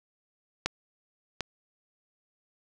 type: clicks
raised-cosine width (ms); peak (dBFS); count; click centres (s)
0.2; -9 / -13; 2; 0.66 / 1.407
effects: none